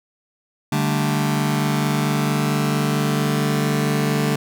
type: chord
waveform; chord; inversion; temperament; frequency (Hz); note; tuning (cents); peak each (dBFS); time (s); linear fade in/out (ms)
sawtooth; D suspended fourth; none; just; 146.83 / 195.78 / 220.2; D3 / G3 / A3; 0 / -2 / +2; -16 / -21 / -19; 0.72-4.36; 5
effects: none